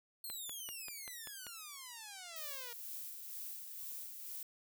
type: exponential sweep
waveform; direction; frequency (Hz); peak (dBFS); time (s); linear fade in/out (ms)
5% pulse; down; 4341 to 466.2; -36; 0.24-2.73; 2
type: click train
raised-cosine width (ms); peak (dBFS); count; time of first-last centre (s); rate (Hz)
0.3; -32; 7; 0.3-1.467; 5.14
type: noise with tremolo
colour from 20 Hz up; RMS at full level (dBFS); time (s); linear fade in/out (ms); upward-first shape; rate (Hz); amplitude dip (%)
violet; -45; 2.36-4.43; 2; sine; 2.1; 40
effects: none